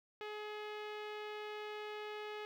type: tone with low-pass filter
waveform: sawtooth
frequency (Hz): 422.3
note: G#4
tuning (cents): +29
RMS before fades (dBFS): -45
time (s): 0.21-2.45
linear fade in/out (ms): 0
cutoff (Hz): 3000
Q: 1.6
effects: 12-bit